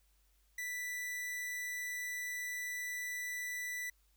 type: tone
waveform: 45% pulse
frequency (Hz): 1975.5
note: B6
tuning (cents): 0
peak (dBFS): -38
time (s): 0.58-3.9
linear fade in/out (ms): 5
effects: added 50 Hz sine -69 dBFS peak until 4.16 s + white hiss -75 dBFS RMS until 4.16 s